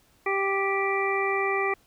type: harmonic tone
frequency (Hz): 392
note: G4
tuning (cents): 0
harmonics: 1 / 2 / 3 / 5 / 6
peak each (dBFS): -27 / -31 / -30 / -30 / -31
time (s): 0.26-1.74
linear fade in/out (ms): 5
effects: pink hiss -62 dBFS RMS until 1.86 s